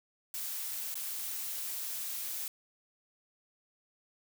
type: noise with dropouts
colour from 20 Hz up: blue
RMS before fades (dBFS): -38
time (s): 0.34-2.48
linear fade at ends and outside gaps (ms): 2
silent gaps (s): 0.943-0.954
effects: none